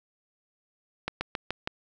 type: slowing click train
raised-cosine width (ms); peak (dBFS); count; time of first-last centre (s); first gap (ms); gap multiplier
0.3; -13; 5; 1.08-1.675; 130; 1.09
effects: none